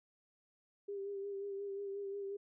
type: tone with vibrato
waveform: sine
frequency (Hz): 398.3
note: G4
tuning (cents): +28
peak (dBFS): -39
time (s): 0.88-2.37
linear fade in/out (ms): 10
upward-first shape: sine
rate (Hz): 5.6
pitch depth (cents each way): 30
effects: none